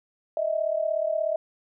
sine tone pair together, 618 / 654.7 Hz, D#5 / E5, -12 / -12 cents, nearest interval minor second, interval 100 cents, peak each -26 dBFS, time 0.37-1.36 s, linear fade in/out 2 ms, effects none

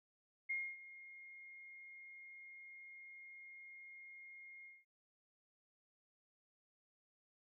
sine tone with ADSR envelope, 2137 Hz, C7, 36 cents sharp, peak -36 dBFS, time 0.49-4.85 s, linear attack 15 ms, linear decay 260 ms, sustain -17 dB, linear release 200 ms, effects none

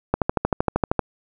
click train, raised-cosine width 1 ms, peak -4 dBFS, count 12, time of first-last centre 0.14-0.993 s, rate 12.9 Hz, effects none

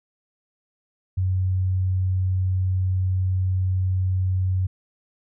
sine tone, 93.1 Hz, F#2, 11 cents sharp, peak -19 dBFS, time 1.17-4.67 s, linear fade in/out 10 ms, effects none

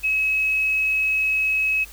sine tone, 2565 Hz, E7, 48 cents flat, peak -18 dBFS, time 0.03-1.85 s, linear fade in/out 20 ms, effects added 50 Hz sine -43 dBFS peak until 1.92 s + white hiss -45 dBFS RMS until 1.92 s

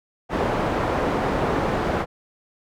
white low-pass noise, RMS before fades -23 dBFS, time 0.29-2.06 s, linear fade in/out 50 ms, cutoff 810 Hz, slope 12 dB/octave, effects none

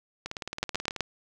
two click trains, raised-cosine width 0.2 ms, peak -17 / -9 dBFS, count 14 / 4, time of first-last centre 0.26-0.963 / 0.63-1.007 s, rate 18.5 / 7.96 Hz, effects none

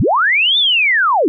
sine linear two-way sweep, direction up then down, 58 to 3620 to 264.9 Hz, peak -10 dBFS, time 0-1.28 s, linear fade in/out 0 ms, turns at 0.58 s, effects none

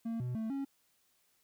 triangle tone with pitch steps, 228.6 / 124.1 / 221.7 / 274.9 Hz, A#3 / B2 / A3 / C#4, -34 / +9 / +13 / -14 cents, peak -32 dBFS, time 0.05-0.65 s, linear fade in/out 10 ms, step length 150 ms, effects white hiss -73 dBFS RMS until 1.43 s

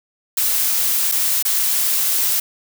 blue noise with dropouts, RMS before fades -18 dBFS, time 0.37-2.4 s, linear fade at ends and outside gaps 5 ms, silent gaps 1.116-1.12 / 1.426-1.45 s, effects none

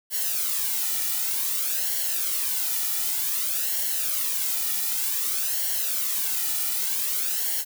blue noise with flanger, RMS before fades -26 dBFS, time 0.1-7.65 s, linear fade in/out 50 ms, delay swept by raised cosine 0.8 to 1.9 ms, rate 0.54 Hz, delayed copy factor -0.65, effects none

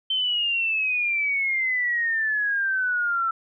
sine exponential sweep, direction down, 3104 to 1330 Hz, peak -21 dBFS, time 0.1-3.31 s, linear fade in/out 5 ms, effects none

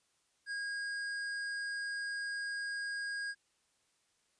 sine tone with hard clipping, 1632 Hz, G#6, 31 cents flat, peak -38 dBFS, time 0.46-3.35 s, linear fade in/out 50 ms, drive 11 dB, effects white hiss -75 dBFS RMS until 4.39 s + resampled to 22050 Hz

